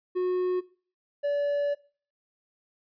triangle tone pair in turn, 364.5 / 575.3 Hz, F#4 / D5, -26 / -36 cents, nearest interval minor sixth, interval 790 cents, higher second, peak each -22 dBFS, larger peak neither, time 0.15-0.61 / 1.23-1.75 s, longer second, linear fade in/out 20 ms, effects noise-tail reverb RT60 0.4 s tail -19 dB re dry + resampled to 11025 Hz

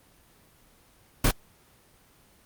pink noise with echo, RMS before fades -20 dBFS, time 1.24-1.28 s, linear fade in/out 5 ms, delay 31 ms, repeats 1, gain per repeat -2 dB, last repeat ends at 1.311 s, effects pink hiss -59 dBFS RMS until 2.45 s + Opus 24 kbps

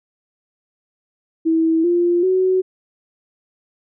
sine tone with pitch steps, 324.7 / 348 / 373 Hz, E4 / F4 / F#4, -26 / -6 / +14 cents, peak -13 dBFS, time 1.45-2.62 s, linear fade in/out 20 ms, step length 390 ms, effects none

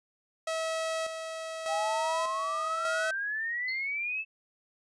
sawtooth tone with tremolo, 646 Hz, E5, 35 cents flat, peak -26 dBFS, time 0.47-3.11 s, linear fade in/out 5 ms, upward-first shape square, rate 0.84 Hz, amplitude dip 50%
sine exponential sweep, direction up, 784 to 2650 Hz, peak -30 dBFS, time 1.67-4.25 s, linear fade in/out 50 ms
sine tone with exponential decay, 4350 Hz, C#8, 33 cents flat, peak -35 dBFS, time 3.68-3.95 s, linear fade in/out 5 ms, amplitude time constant 58 ms
effects resampled to 22050 Hz

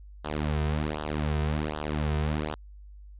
sawtooth tone with flanger, 75.9 Hz, D#2, 42 cents flat, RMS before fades -29 dBFS, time 0.24-2.55 s, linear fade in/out 10 ms, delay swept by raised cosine 0.43 to 3.63 ms, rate 1.3 Hz, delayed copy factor -0.85, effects added 50 Hz sine -44 dBFS peak until 3.19 s + resampled to 8000 Hz

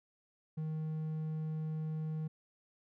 triangle tone, 156.7 Hz, D#3, 13 cents sharp, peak -33 dBFS, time 0.57-2.28 s, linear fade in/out 10 ms, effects none

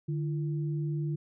sine tone pair together, 150 / 337.7 Hz, D3 / E4, +37 / +42 cents, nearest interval octave + major second, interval 1405 cents, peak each -29 / -39 dBFS, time 0.08-1.16 s, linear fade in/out 10 ms, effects none

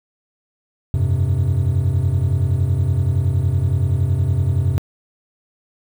triangle chord, F suspended second, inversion none, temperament equal, 87.31 / 98 / 130.81 Hz, F2 / G2 / C3, 0 / 0 / 0 cents, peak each -17 dBFS, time 0.94-4.78 s, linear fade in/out 0 ms, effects tanh soft clip ceiling -5 dBFS + 8-bit

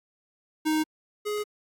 square tone pair in turn, 311.1 / 418.6 Hz, D#4 / G#4, 0 / +14 cents, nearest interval perfect fourth, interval 514 cents, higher second, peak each -23 / -28 dBFS, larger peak first, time 0.65-0.84 / 1.25-1.44 s, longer neither, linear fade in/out 20 ms, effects AAC 64 kbps

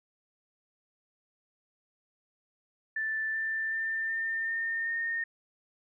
sine tone with pitch steps, 1763 / 1777.3 / 1791.7 / 1806.3 / 1821 / 1835.7 Hz, A6 / A6 / A6 / A6 / A#6 / A#6, +3 / +17 / +31 / +45 / -41 / -27 cents, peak -29 dBFS, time 2.96-5.24 s, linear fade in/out 5 ms, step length 380 ms, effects none

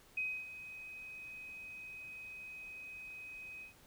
sine tone with ADSR envelope, 2520 Hz, D#7, 21 cents sharp, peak -33 dBFS, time 0.17-3.74 s, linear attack 6 ms, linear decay 280 ms, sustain -13 dB, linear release 120 ms, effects pink hiss -63 dBFS RMS until 3.86 s

